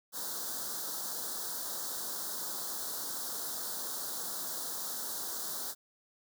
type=band-stop noise; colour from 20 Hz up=white; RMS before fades=-38 dBFS; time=0.12-5.75 s; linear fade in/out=50 ms; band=1600 to 3700 Hz; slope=48 dB/octave; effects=high-pass 200 Hz 12 dB/octave